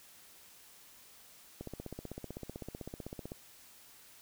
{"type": "click train", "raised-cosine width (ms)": 2, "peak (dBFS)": -28, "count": 28, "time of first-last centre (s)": [1.61, 3.319], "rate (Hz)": 15.8, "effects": ["white hiss -58 dBFS RMS until 4.21 s"]}